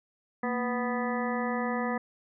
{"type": "harmonic tone with a mistuned harmonic", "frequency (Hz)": 246.9, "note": "B3", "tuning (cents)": 0, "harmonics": [1, 2, 3, 4, 5, 7, 8], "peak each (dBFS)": [-31, -34, -36, -37, -38, -39, -40], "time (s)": [0.43, 1.98], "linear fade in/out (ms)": 5, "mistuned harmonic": 1, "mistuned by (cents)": -110, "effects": []}